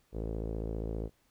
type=tone with low-pass filter; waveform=sawtooth; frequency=55 Hz; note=A1; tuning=in tune; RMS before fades=-36 dBFS; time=0.12-1.1 s; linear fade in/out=50 ms; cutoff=460 Hz; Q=2.8; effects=pink hiss -71 dBFS RMS until 1.3 s